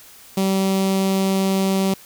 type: tone with notch filter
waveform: sawtooth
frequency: 192.5 Hz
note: G3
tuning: 31 cents flat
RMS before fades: -19 dBFS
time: 0.37-1.94 s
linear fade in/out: 5 ms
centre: 1600 Hz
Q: 1.2
effects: white hiss -45 dBFS RMS until 2.05 s